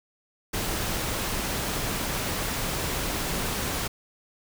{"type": "noise", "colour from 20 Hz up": "pink", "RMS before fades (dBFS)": -29, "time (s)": [0.53, 3.88], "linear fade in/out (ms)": 10, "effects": []}